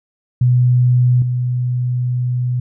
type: tone with level steps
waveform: sine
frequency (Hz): 124.2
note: B2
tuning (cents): +10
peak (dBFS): -9 / -15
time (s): 0.41-2.6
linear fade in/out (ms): 5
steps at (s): 1.22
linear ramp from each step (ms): 2
effects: none